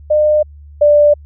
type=tone pair in turn; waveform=sine; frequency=605 / 589.5 Hz; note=D#5 / D5; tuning=-49 / +6 cents; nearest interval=unison; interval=45 cents; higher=first; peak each=-8 / -5 dBFS; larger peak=second; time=0.1-0.43 / 0.81-1.14 s; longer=neither; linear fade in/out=10 ms; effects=added 73 Hz sine -34 dBFS peak until 1.25 s